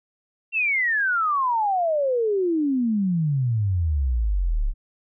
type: exponential sweep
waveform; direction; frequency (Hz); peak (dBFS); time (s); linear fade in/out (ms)
sine; down; 2744 to 32.21; -19; 0.52-4.74; 50
effects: none